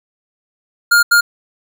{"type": "tone bursts at uneven times", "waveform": "square", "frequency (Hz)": 1413, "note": "F6", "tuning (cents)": 20, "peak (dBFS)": -8, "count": 2, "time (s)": [[0.91, 1.03], [1.11, 1.21]], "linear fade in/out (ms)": 10, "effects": []}